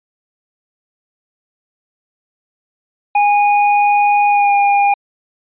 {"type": "tone with pitch glide", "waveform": "square", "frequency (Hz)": [822, 808.3], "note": ["G#5", "G#5"], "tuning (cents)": [-18, -47], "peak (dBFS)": -10, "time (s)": [3.15, 4.94], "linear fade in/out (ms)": 5, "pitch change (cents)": -29, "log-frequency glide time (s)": [4.29, 4.53], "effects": ["resampled to 8000 Hz"]}